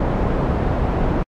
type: low-pass noise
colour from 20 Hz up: pink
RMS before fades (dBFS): -19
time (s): 0-1.23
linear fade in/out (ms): 5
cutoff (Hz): 850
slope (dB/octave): 12
effects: AAC 64 kbps